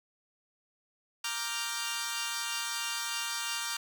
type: chord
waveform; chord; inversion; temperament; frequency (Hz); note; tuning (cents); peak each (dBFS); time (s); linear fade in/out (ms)
10% pulse; G minor seventh; first; equal; 932.3 / 1174.7 / 1396.9 / 1568; Bb5 / D6 / F6 / G6; 0 / 0 / 0 / 0; -30; 1.24-3.77; 5
effects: none